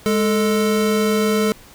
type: tone pair together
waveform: square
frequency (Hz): 207.7 / 440.1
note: G#3 / A4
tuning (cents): 0 / 0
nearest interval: octave + minor second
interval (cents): 1300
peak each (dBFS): -19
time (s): 0.06-1.52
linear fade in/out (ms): 0
effects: pink hiss -45 dBFS RMS until 1.74 s